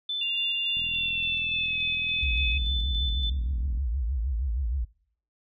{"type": "tone with tremolo", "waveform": "sine", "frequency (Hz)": 3520, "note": "A7", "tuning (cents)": 0, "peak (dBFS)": -27, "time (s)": [0.09, 3.3], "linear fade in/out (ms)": 5, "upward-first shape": "square", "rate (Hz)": 3.5, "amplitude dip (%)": 30}
{"type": "tone with pitch glide", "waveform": "sine", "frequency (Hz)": [2794, 2547], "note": ["F7", "D#7"], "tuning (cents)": [0, 40], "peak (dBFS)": -27, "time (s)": [0.21, 2.58], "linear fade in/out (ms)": 5, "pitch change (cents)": -160, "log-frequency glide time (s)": [0.82, 1.79]}
{"type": "click train", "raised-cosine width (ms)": 5, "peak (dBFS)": -33, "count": 126, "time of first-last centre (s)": [0.77, 3.775], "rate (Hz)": 41.6}
{"type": "tone with vibrato", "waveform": "sine", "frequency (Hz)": 61.8, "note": "B1", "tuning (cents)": 2, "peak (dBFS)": -25, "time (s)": [2.22, 4.85], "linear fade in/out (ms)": 10, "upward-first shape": "triangle", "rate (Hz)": 6.4, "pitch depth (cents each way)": 290}
{"effects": ["noise-tail reverb RT60 0.6 s tail -23 dB re dry"]}